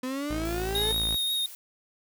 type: exponential sweep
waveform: 35% pulse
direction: up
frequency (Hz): 251.6 to 444.7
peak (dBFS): -28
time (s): 0.03-0.92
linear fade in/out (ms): 5
type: tone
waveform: sawtooth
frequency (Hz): 55.1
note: A1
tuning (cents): +3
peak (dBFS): -28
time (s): 0.3-1.16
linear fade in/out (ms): 5
type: noise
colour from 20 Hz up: blue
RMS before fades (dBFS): -44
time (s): 0.45-1.55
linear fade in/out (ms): 0
type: tone with vibrato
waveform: square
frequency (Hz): 3729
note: A#7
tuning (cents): 0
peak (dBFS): -26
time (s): 0.75-1.46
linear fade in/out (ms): 2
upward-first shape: triangle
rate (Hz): 5.6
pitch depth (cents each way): 22
effects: none